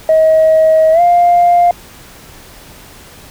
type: tone with pitch glide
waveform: sine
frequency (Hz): 635 to 700.5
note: D#5 to F5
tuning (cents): +35 to +5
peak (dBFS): -4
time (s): 0.09-1.71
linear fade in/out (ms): 2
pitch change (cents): +170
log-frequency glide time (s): 0.92-1.01
effects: tanh soft clip ceiling -2 dBFS + pink hiss -37 dBFS RMS until 3.3 s